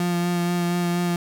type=tone with vibrato; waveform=35% pulse; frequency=174.61 Hz; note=F3; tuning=in tune; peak=-19 dBFS; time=0-1.16 s; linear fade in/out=2 ms; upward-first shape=sine; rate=4.2 Hz; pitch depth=15 cents each way; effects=none